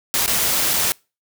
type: noise with dropouts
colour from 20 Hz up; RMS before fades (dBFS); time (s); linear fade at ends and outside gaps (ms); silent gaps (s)
white; -19; 0.14-0.92; 0; 0.261-0.278 / 0.734-0.738
effects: noise-tail reverb RT60 0.3 s tail -26 dB re dry